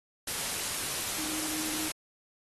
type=tone in noise; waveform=sine; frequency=311.1 Hz; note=D#4; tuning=in tune; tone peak=-39 dBFS; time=1.18-1.89 s; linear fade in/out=5 ms; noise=white; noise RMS=-33 dBFS; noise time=0.27-1.92 s; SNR=-9 dB; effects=AAC 32 kbps